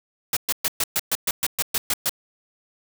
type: noise bursts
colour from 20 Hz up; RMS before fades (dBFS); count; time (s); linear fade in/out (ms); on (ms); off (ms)
white; -22; 12; 0.33-2.094; 2; 37; 120
effects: none